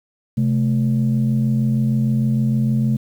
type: tone pair together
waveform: sine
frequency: 130.81 / 217.3 Hz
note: C3 / A3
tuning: 0 / -21 cents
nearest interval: major sixth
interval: 879 cents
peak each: -16 / -17 dBFS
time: 0.37-2.97 s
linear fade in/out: 10 ms
effects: tanh soft clip ceiling -10 dBFS + 8-bit